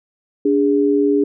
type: tone pair together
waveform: sine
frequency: 289.4 / 409.3 Hz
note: D4 / G#4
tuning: -25 / -25 cents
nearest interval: tritone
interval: 600 cents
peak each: -15 dBFS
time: 0.45-1.24 s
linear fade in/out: 5 ms
effects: none